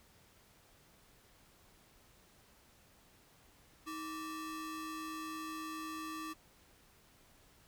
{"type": "ring-modulated tone", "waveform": "45% pulse", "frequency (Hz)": 740, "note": "F#5", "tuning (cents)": 0, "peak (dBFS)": -38, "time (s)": [3.86, 6.34], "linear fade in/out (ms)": 20, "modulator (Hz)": 424, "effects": ["pink hiss -65 dBFS RMS until 7.67 s"]}